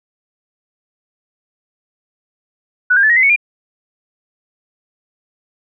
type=tone with pitch steps; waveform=sine; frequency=1480 / 1604.7 / 1739.8 / 1886.3 / 2045 / 2217 / 2404 Hz; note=F#6 / G6 / A6 / A#6 / C7 / C#7 / D7; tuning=0 / +40 / -20 / +20 / -40 / 0 / +40 cents; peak=-8 dBFS; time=2.9-3.362 s; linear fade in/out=10 ms; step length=66 ms; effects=none